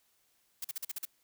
blue noise bursts, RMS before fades -37 dBFS, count 7, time 0.62-1.053 s, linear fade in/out 5 ms, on 25 ms, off 43 ms, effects white hiss -72 dBFS RMS until 1.23 s

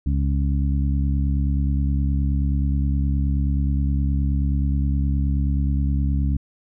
harmonic tone, 69.5 Hz, C#2, 5 cents sharp, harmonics 1 / 2 / 3 / 4, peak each -19 / -25 / -29 / -31 dBFS, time 0.06-6.37 s, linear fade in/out 5 ms, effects none

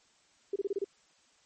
sine tone bursts, 397 Hz, G4, 22 cents sharp, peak -28 dBFS, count 6, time 0.53-0.844 s, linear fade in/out 5 ms, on 29 ms, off 28 ms, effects white hiss -66 dBFS RMS until 1.45 s + MP3 32 kbps

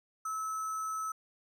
sine tone with sample-and-hold, 1300 Hz, E6, 24 cents flat, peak -33 dBFS, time 0.25-1.12 s, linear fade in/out 5 ms, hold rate 7350 Hz, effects low-pass 12000 Hz 12 dB/octave

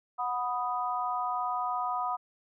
sine chord, B major, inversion second, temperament equal with one note detuned, 733.6 / 987.8 / 1244.5 Hz, F#5 / B5 / D#6, -15 / 0 / 0 cents, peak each -33 dBFS, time 0.18-2.17 s, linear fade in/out 20 ms, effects none

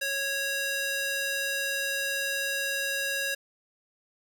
square tone with high-pass filter, 551 Hz, C#5, 11 cents flat, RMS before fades -30 dBFS, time 0.01-3.35 s, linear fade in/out 10 ms, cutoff 1400 Hz, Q 0.97, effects none

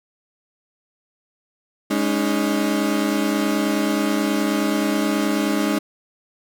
35% pulse chord, Ab suspended fourth, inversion none, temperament equal with one note detuned, 207.7 / 281.7 / 311.1 Hz, Ab3 / Db4 / Eb4, 0 / +28 / 0 cents, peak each -21 / -22 / -21 dBFS, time 1.9-5.79 s, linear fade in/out 10 ms, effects none

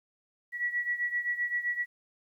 sine beating tone pair, 1934 / 1941.7 Hz, B6 / B6, -37 / -30 cents, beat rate 7.7 Hz, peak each -30 / -34 dBFS, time 0.52-1.86 s, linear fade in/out 50 ms, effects 11-bit

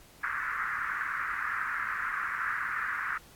pink band-pass noise, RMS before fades -33 dBFS, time 0.23-3.18 s, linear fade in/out 5 ms, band 1200 to 1900 Hz, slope 48 dB/octave, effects pink hiss -56 dBFS RMS until 3.35 s + AAC 64 kbps

